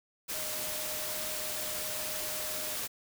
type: tone in noise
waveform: sine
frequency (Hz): 615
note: D#5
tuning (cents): -20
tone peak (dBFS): -44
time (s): 0.33-2.76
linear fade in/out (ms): 20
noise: white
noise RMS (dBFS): -36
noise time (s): 0.28-2.88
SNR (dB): -11
effects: none